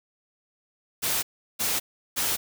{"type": "noise bursts", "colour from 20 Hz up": "white", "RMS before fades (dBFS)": -26, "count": 3, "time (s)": [1.02, 2.37], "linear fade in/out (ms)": 20, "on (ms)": 210, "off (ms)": 360, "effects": []}